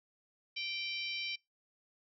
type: harmonic tone with a mistuned harmonic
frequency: 783 Hz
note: G5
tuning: 2 cents flat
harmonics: 3 / 4 / 5 / 6 / 7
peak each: -40 / -42 / -44 / -46 / -47 dBFS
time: 0.56-1.36 s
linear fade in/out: 10 ms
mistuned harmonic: 4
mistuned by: -31 cents
effects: noise-tail reverb RT60 0.2 s tail -24 dB re dry